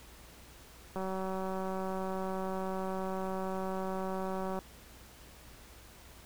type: click train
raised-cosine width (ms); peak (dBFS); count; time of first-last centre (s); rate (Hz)
1; -24; 687; 0.96-4.59; 189
effects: added 60 Hz sine -57 dBFS peak until 6.25 s + pink hiss -55 dBFS RMS until 6.25 s